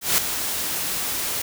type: noise with ADSR envelope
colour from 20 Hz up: white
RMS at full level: -17 dBFS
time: 0.01-1.42 s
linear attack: 170 ms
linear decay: 4 ms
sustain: -9 dB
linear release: 6 ms
effects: none